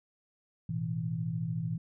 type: chord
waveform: sine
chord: A suspended second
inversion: none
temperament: equal with one note detuned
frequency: 110 / 123.47 / 163.77 Hz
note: A2 / B2 / E3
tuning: 0 / 0 / -11 cents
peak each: -38 / -36 / -33 dBFS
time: 0.69-1.78 s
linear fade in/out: 5 ms
effects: none